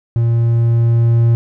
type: tone with level ramp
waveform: triangle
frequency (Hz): 116.54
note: A#2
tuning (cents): 0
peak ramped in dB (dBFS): -9 to -6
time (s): 0.16-1.35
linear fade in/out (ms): 0
effects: none

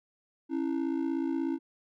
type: ring-modulated tone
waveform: triangle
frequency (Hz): 300.4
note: D4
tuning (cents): +39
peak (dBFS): -23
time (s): 0.49-1.59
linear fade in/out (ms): 50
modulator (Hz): 28.3
effects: none

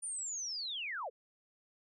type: linear sweep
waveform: sine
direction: down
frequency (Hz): 9397 to 410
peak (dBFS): -37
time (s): 0.02-1.1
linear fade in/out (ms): 20
effects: none

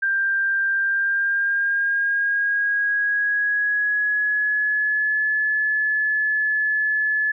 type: tone with pitch glide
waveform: sine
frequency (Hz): 1586 to 1719.6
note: G6 to A6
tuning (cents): +20 to -40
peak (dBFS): -18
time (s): 0.02-7.32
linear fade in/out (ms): 10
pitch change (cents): +140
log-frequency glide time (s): 0.78-5.24
effects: none

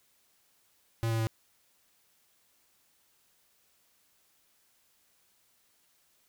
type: tone with pitch steps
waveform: square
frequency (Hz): 114.2 / 113.08 / 111.98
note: A#2 / A2 / A2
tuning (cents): -35 / +48 / +31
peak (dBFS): -28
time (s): 1.03-1.27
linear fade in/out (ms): 0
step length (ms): 80
effects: white hiss -69 dBFS RMS until 6.28 s

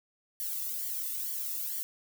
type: noise with flanger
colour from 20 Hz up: violet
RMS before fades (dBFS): -35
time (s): 0.4-1.83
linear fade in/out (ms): 0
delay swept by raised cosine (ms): 0.77 to 1.3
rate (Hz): 2.2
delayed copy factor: -1
effects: none

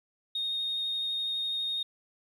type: tone with vibrato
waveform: sine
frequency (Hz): 3705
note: A#7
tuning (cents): -11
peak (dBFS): -28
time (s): 0.35-1.83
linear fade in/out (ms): 5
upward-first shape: sine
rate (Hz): 12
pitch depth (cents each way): 9
effects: tanh soft clip ceiling -25 dBFS + 11-bit

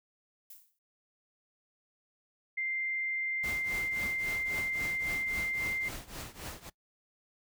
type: noise with exponential decay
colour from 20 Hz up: violet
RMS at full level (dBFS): -46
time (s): 0.5-0.79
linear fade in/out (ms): 5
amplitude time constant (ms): 63
type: tone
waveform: sine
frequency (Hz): 2093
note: C7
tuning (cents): 0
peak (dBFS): -31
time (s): 2.57-5.89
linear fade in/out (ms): 10
type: noise with tremolo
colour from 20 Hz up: pink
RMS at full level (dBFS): -40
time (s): 3.43-6.7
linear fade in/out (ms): 10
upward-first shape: triangle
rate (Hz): 3.7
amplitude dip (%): 90
effects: noise-tail reverb RT60 0.1 s tail -21 dB re dry

